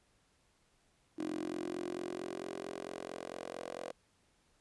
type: tone with high-pass filter sweep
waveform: 10% pulse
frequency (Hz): 44.44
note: F1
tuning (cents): +31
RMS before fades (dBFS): -42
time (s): 1.18-3.92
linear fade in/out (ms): 10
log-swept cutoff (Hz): 320 to 490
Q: 7.5
effects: pink hiss -72 dBFS RMS until 4.6 s + resampled to 24000 Hz